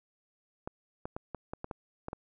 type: clicks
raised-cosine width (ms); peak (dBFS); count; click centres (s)
1; -23; 9; 0.675 / 1.055 / 1.165 / 1.347 / 1.535 / 1.644 / 1.712 / 2.084 / 2.131
effects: none